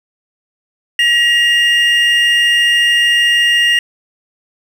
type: tone pair together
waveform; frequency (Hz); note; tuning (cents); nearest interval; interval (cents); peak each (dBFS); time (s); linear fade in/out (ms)
triangle; 1907.3 / 2821; A#6 / F7; +39 / +17; perfect fifth; 678; -10; 0.99-3.79; 2
effects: none